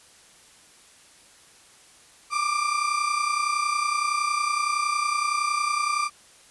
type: tone pair together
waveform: 35% pulse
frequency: 1169.2 / 1200 Hz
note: D6 / D6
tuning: -8 / +37 cents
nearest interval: unison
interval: 45 cents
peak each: -24 / -24 dBFS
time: 2.3-6.1 s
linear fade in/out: 50 ms
effects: white hiss -53 dBFS RMS until 6.5 s + resampled to 24000 Hz